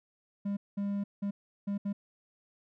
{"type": "tone bursts at uneven times", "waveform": "triangle", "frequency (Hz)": 201, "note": "G3", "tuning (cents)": 44, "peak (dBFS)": -28, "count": 5, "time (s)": [[0.45, 0.57], [0.77, 1.04], [1.22, 1.31], [1.67, 1.78], [1.85, 1.93]], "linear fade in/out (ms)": 10, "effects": []}